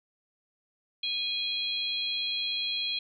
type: harmonic tone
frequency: 823 Hz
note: G#5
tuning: 16 cents flat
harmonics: 3 / 4 / 5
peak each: -37 / -31 / -33 dBFS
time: 1.03-2.99 s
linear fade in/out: 5 ms
effects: none